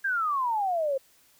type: exponential sweep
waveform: sine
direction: down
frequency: 1633 to 523 Hz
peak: -24 dBFS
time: 0.04-0.98 s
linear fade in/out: 10 ms
effects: white hiss -61 dBFS RMS until 1.39 s